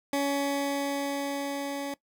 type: tone with level ramp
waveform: 20% pulse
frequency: 280.8 Hz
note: C#4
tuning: 22 cents sharp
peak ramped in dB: -20 to -27 dBFS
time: 0.13-1.94 s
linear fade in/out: 2 ms
effects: noise-tail reverb RT60 0.1 s tail -19 dB re dry